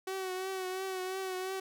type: tone with vibrato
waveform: sawtooth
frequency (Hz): 375.9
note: F#4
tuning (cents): +27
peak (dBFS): -31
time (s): 0.07-1.6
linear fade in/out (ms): 5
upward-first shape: triangle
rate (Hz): 2.9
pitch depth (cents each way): 42
effects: none